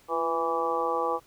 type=harmonic tone with a mistuned harmonic; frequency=164.81 Hz; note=E3; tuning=in tune; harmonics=2 / 3 / 4 / 5 / 6 / 7; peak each=-36 / -29 / -37 / -31 / -34 / -30 dBFS; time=0.08-1.2 s; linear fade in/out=50 ms; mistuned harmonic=2; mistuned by=+66 cents; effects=pink hiss -59 dBFS RMS until 1.26 s